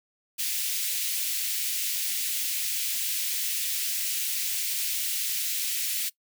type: high-pass noise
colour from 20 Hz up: white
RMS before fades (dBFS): -29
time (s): 0.38-6.1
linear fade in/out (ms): 20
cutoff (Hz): 2200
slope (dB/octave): 24
effects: noise-tail reverb RT60 0.1 s tail -21 dB re dry